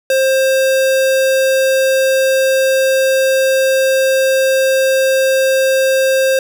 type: tone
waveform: square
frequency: 530 Hz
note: C5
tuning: 22 cents sharp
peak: -11 dBFS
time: 0.1-6.39 s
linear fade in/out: 2 ms
effects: 8-bit